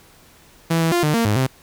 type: tone with pitch steps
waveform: sawtooth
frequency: 165.2 / 163.9 / 348.5 / 151.2 / 230.7 / 104.5 / 131 Hz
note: E3 / E3 / F4 / D#3 / A#3 / G#2 / C3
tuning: +4 / -10 / -4 / -49 / -18 / +11 / +2 cents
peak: -12 dBFS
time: 0.7-1.47 s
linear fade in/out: 10 ms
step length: 110 ms
effects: pink hiss -50 dBFS RMS until 1.62 s